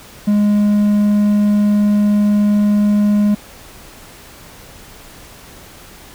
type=tone; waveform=triangle; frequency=207.1 Hz; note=G#3; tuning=5 cents flat; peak=-8 dBFS; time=0.27-3.35 s; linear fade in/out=10 ms; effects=pink hiss -39 dBFS RMS until 6.14 s